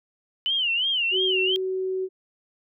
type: tone with vibrato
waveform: sine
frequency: 2960 Hz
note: F#7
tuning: in tune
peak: -21 dBFS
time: 0.46-1.56 s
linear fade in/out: 0 ms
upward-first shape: sine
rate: 2.9 Hz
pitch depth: 160 cents each way
type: tone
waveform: sine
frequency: 375.9 Hz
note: F#4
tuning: 27 cents sharp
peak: -24 dBFS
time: 1.11-2.09 s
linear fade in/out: 50 ms
effects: none